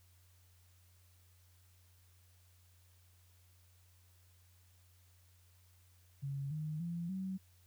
sine tone with pitch steps, 138.59 / 153.78 / 170.62 / 189.32 Hz, C#3 / D#3 / F3 / F#3, 0 / -20 / -40 / +40 cents, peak -37 dBFS, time 6.22-7.38 s, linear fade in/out 20 ms, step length 290 ms, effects added 90 Hz sine -64 dBFS peak until 7.66 s + white hiss -71 dBFS RMS until 7.66 s

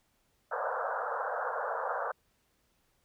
pink band-pass noise, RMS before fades -34 dBFS, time 0.51-2.12 s, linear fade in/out 10 ms, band 470 to 1600 Hz, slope 96 dB/octave, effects pink hiss -73 dBFS RMS until 3.04 s

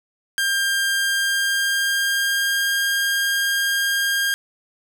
sawtooth tone with pitch glide, 1598 to 1611 Hz, G6 to G6, +33 to +47 cents, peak -15 dBFS, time 0.38-4.34 s, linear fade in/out 0 ms, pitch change +14 cents, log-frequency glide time 0.94-2.72 s, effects none

